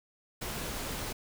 pink noise, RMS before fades -37 dBFS, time 0.41-1.13 s, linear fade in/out 10 ms, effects none

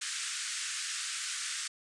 white band-pass noise, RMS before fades -37 dBFS, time 0.01-1.68 s, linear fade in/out 10 ms, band 1300 to 9100 Hz, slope 48 dB/octave, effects resampled to 24000 Hz

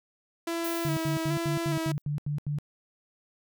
sawtooth tone with vibrato, 329.6 Hz, E4, in tune, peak -25 dBFS, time 0.47-1.92 s, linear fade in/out 5 ms, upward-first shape square, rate 1.2 Hz, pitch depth 29 cents each way
violet noise with exponential decay, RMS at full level -36 dBFS, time 0.64-2.02 s, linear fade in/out 5 ms, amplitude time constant 300 ms
sine tone bursts, 146.83 Hz, D3, in tune, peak -27 dBFS, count 9, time 0.85-2.586 s, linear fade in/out 0 ms, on 120 ms, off 82 ms
effects none

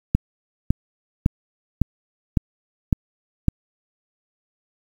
click train, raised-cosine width 5 ms, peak -3 dBFS, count 7, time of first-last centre 0.15-3.483 s, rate 1.8 Hz, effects 7-bit

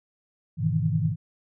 sine chord, E major seventh, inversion first, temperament just, 103.01 / 123.61 / 154.51 / 164.81 Hz, G#2 / B2 / D#3 / E3, -14 / +2 / -12 / 0 cents, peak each -28 / -30 / -25 / -27 dBFS, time 0.57-1.16 s, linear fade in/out 50 ms, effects none

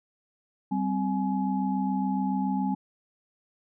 sine tone cluster, 193.7 / 260.8 / 844 Hz, G3 / C4 / G#5, -20 / -5 / +28 cents, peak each -27 / -29 / -32 dBFS, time 0.71-2.75 s, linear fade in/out 10 ms, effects none

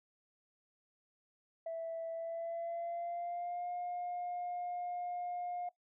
sine tone with pitch glide, 659.3 to 710.7 Hz, E5 to F5, 0 to +30 cents, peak -36 dBFS, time 1.66-5.69 s, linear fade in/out 5 ms, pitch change +130 cents, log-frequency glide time 2.12-3.7 s, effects noise-tail reverb RT60 0.1 s tail -18 dB re dry + tanh soft clip ceiling -34 dBFS

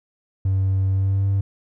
triangle tone with pitch glide, 96 to 98.36 Hz, G2 to G2, -36 to +6 cents, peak -14 dBFS, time 0.45-1.41 s, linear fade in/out 5 ms, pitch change +42 cents, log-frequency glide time 0.92-1.27 s, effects tanh soft clip ceiling -12 dBFS

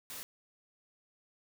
white noise, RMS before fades -44 dBFS, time 0.1-0.23 s, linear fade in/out 0 ms, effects none

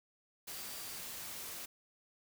sine tone in noise, 4699 Hz, D8, in tune, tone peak -55 dBFS, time 0.49-0.99 s, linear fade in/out 10 ms, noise white, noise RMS -45 dBFS, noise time 0.47-1.66 s, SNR -13 dB, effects none

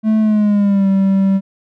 triangle tone with pitch glide, 217.7 to 193.95 Hz, A3 to G3, -18 to -18 cents, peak -8 dBFS, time 0.03-1.41 s, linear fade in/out 50 ms, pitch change -200 cents, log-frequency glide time 0.2-0.88 s, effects none

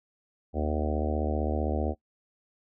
harmonic tone with a mistuned harmonic, 75.5 Hz, D2, 48 cents sharp, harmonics 1 / 3 / 4 / 5 / 6 / 7 / 8 / 9 / 10, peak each -29 / -34 / -35 / -36 / -37 / -37 / -38 / -39 / -39 dBFS, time 0.53-1.95 s, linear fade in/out 50 ms, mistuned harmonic 1, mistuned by +19 cents, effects noise-tail reverb RT60 0.1 s tail -20 dB re dry

